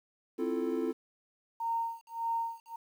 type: chord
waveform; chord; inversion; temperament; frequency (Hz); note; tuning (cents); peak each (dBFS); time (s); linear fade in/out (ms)
triangle; F major seventh; second; equal; 261.6 / 329.6 / 349.2 / 440; C4 / E4 / F4 / A4; 0 / 0 / 0 / 0; -33; 0.38-0.93; 20
type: tone with tremolo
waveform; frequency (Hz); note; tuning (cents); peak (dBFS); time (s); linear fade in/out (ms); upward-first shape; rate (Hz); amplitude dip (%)
sine; 920; A#5; -23; -28; 1.6-2.76; 5; sine; 1.7; 100
effects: tanh soft clip ceiling -18 dBFS + 10-bit